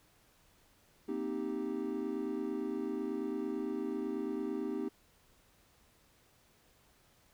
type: chord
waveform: triangle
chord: C minor seventh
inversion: third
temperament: equal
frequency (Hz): 233.1 / 261.6 / 311.1 / 392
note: Bb3 / C4 / Eb4 / G4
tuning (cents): 0 / 0 / 0 / 0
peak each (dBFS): -40 / -38 / -37 / -37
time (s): 1.08-4.89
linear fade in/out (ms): 10
effects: pink hiss -67 dBFS RMS until 7.33 s